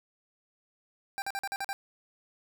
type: tone bursts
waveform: 25% pulse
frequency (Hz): 790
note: G5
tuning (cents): +13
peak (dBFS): -28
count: 7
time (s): 1.18-1.73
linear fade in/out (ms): 0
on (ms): 40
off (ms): 45
effects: none